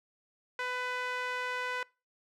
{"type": "tone with band-pass filter", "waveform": "sawtooth", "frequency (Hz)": 499.5, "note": "B4", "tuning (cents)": 20, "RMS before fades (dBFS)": -35, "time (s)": [0.59, 1.83], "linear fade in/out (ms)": 2, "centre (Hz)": 1700, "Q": 1.6, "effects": ["noise-tail reverb RT60 0.3 s tail -24 dB re dry"]}